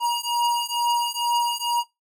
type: beating tone pair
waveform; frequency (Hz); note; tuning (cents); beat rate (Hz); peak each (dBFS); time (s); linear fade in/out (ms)
square; 950 / 952.2; A#5 / A#5; +33 / +37; 2.2; -24; 0-1.84; 50
effects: noise-tail reverb RT60 0.2 s tail -20 dB re dry + AAC 64 kbps